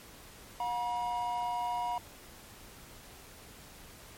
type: tone pair together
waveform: triangle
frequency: 719.2 / 960 Hz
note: F#5 / B5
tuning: -49 / -49 cents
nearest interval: perfect fourth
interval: 500 cents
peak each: -33 / -31 dBFS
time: 0.6-1.98 s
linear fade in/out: 2 ms
effects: pink hiss -52 dBFS RMS until 4.17 s + MP3 64 kbps